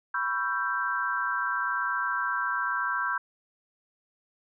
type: chord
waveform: sine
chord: C# half-diminished seventh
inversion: third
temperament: equal with one note detuned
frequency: 987.8 / 1108.7 / 1343.1 / 1568 Hz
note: B5 / C#6 / E6 / G6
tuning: 0 / 0 / +32 / 0 cents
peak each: -33 / -34 / -32 / -29 dBFS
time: 0.14-3.18 s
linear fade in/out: 5 ms
effects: none